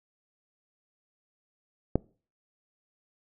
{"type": "click", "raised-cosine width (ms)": 2, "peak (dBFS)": -9, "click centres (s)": 1.956, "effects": ["noise-tail reverb RT60 0.4 s tail -24 dB re dry"]}